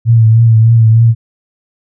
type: tone with vibrato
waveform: sine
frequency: 113.4 Hz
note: A#2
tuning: 47 cents flat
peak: -3 dBFS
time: 0.05-1.15 s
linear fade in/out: 50 ms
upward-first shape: triangle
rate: 3.3 Hz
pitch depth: 51 cents each way
effects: none